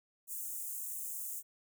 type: high-pass noise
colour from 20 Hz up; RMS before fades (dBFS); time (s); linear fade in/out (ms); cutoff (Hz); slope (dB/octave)
white; -41; 0.27-1.43; 50; 6900; 48
effects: none